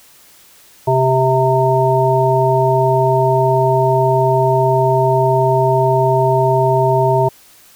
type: harmonic tone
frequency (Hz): 130.81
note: C3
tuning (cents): 0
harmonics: 1 / 3 / 5 / 7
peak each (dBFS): -16 / -16 / -16 / -16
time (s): 0.87-7.29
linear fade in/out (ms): 10
effects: white hiss -46 dBFS RMS until 7.75 s